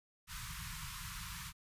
pink band-stop noise, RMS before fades -45 dBFS, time 0.27-1.53 s, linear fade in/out 50 ms, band 180 to 950 Hz, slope 96 dB/octave, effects resampled to 32000 Hz

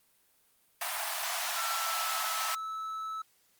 pink high-pass noise, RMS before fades -34 dBFS, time 0.81-2.55 s, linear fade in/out 5 ms, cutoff 640 Hz, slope 96 dB/octave
triangle tone with pitch glide, 1342 to 1305.3 Hz, E6 to E6, +31 to -17 cents, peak -33 dBFS, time 1.56-3.22 s, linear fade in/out 5 ms, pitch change -48 cents, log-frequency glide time 1.73-2.13 s
effects white hiss -68 dBFS RMS until 3.59 s + Opus 32 kbps

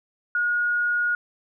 sine tone, 1441 Hz, F#6, 46 cents flat, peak -20 dBFS, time 0.35-1.15 s, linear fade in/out 2 ms, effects none

